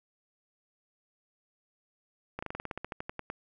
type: slowing click train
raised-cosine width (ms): 0.5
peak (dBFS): -21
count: 15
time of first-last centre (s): 2.39-3.301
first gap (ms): 35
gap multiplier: 1.09
effects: none